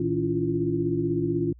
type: tone cluster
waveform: sine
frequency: 113.3 / 159.3 / 283.3 / 331.6 / 347.7 Hz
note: A#2 / D#3 / C#4 / E4 / F4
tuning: -49 / +41 / +38 / +10 / -8 cents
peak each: -32 / -30 / -29 / -32 / -26 dBFS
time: 0-1.53 s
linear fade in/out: 5 ms
effects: added 60 Hz sine -47 dBFS peak until 1.59 s